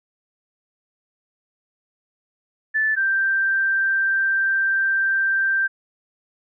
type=tone pair in turn; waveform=sine; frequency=1749 / 1570.8 Hz; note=A6 / G6; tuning=-11 / +3 cents; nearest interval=major second; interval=186 cents; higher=first; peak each=-17 dBFS; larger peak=neither; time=2.74-2.96 / 2.96-5.68 s; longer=second; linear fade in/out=20 ms; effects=none